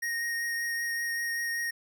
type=tone with vibrato; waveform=square; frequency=1864.7 Hz; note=A#6; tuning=in tune; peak=-30 dBFS; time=0.02-1.71 s; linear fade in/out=10 ms; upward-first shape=triangle; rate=5.2 Hz; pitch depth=12 cents each way; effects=none

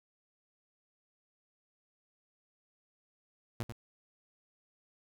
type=tone with echo; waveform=sawtooth; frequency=116.54 Hz; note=A#2; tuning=in tune; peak=-30 dBFS; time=3.6-3.63 s; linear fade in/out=0 ms; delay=92 ms; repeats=1; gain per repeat=-7 dB; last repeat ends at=3.722 s; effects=none

